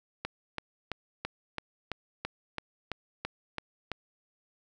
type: click train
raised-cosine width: 0.3 ms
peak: -17 dBFS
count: 12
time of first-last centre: 0.25-3.917 s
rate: 3 Hz
effects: none